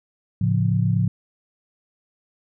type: chord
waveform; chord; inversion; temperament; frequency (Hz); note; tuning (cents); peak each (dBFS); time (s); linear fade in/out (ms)
sine; A augmented; none; equal; 110 / 138.59 / 174.61; A2 / C#3 / E#3; 0 / 0 / 0; -20 / -23 / -22; 0.41-1.08; 5
effects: none